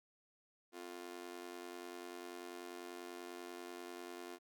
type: tone with amplitude modulation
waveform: sawtooth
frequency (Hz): 351.6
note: F4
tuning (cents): +12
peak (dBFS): -39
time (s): 0.72-4.39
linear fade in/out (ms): 50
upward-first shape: sine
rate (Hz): 90.2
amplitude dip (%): 100
effects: none